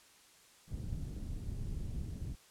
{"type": "low-pass noise", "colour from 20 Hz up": "pink", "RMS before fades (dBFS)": -40, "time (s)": [0.67, 2.36], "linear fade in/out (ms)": 50, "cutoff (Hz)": 170, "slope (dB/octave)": 12, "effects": ["white hiss -62 dBFS RMS until 2.5 s", "low-pass 10000 Hz 12 dB/octave"]}